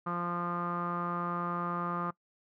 sawtooth tone with low-pass filter, 174 Hz, F3, 6 cents flat, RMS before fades -34 dBFS, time 0.06-2.11 s, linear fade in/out 10 ms, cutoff 1200 Hz, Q 8.5, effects noise-tail reverb RT60 0.1 s tail -21 dB re dry

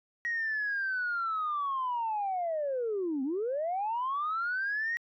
sine linear two-way sweep, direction down then up, 1900 to 254.8 to 1900 Hz, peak -28 dBFS, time 0.25-4.97 s, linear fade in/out 0 ms, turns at 3.23 s, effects tanh soft clip ceiling -25 dBFS

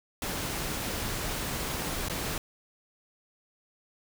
pink noise with dropouts, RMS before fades -33 dBFS, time 0.22-2.38 s, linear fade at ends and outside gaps 2 ms, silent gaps 2.085-2.097 s, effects none

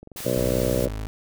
click train, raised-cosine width 2 ms, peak -28 dBFS, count 16, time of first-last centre 0.03-0.685 s, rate 22.9 Hz
white noise, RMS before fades -35 dBFS, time 0.16-0.86 s, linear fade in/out 10 ms
harmonic tone, 62.6 Hz, B1, 24 cents sharp, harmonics 2 / 3 / 4 / 5 / 6 / 7 / 8 / 9 / 10, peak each -29 / -31 / -31 / -32 / -31 / -33 / -27 / -27 / -33 dBFS, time 0.25-0.88 s, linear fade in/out 10 ms
30% pulse tone, 53 Hz, G#1, 36 cents sharp, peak -26 dBFS, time 0.37-1.07 s, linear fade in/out 0 ms
effects none

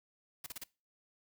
white noise bursts, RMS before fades -43 dBFS, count 4, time 0.44-0.638 s, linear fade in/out 5 ms, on 24 ms, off 34 ms, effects noise-tail reverb RT60 0.3 s tail -22 dB re dry

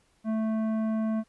sine tone with tanh clipping, 220 Hz, A3, in tune, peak -27 dBFS, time 0.24-1.24 s, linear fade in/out 50 ms, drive 12 dB, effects pink hiss -67 dBFS RMS until 1.28 s + resampled to 24000 Hz

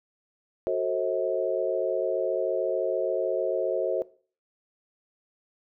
sine chord, F# diminished seventh, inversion none, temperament just, 370 / 444 / 532.8 / 639.4 Hz, F#4 / A4 / C5 / Eb5, 0 / +16 / +31 / +47 cents, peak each -29 / -30 / -28 / -30 dBFS, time 0.67-4.02 s, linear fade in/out 0 ms, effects noise-tail reverb RT60 0.4 s tail -18 dB re dry

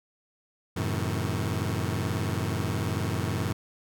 sawtooth chord, F# diminished seventh, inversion none, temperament just, 92.5 / 111 / 133.2 / 159.84 Hz, F#2 / A2 / C3 / Eb3, 0 / +16 / +31 / +47 cents, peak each -27 / -27 / -31 / -30 dBFS, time 0.76-3.53 s, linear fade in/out 10 ms, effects none

